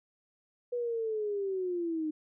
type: linear sweep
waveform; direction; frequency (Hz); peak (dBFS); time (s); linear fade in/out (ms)
sine; down; 490.9 to 304; -30; 0.72-2.11; 10
effects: none